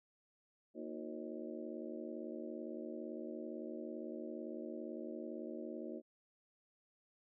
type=harmonic tone with a mistuned harmonic; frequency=77.78 Hz; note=D#2; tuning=in tune; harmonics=3 / 4 / 5 / 6 / 7 / 8; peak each=-48 / -48 / -48 / -55 / -51 / -53 dBFS; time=0.74-6.02 s; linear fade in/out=50 ms; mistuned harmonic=5; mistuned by=-120 cents; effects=none